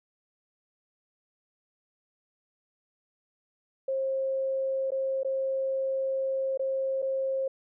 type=tone with dropouts; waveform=sine; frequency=534 Hz; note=C5; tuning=35 cents sharp; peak=-26 dBFS; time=3.88-7.48 s; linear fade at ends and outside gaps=5 ms; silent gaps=4.906-4.918 / 5.233-5.247 / 6.575-6.594 / 7.02-7.025 s; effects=none